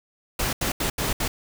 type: noise bursts at uneven times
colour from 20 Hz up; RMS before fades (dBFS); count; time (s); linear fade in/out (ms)
pink; -25; 5; 0.39-0.53 / 0.61-0.72 / 0.8-0.9 / 0.98-1.13 / 1.2-1.28; 5
effects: none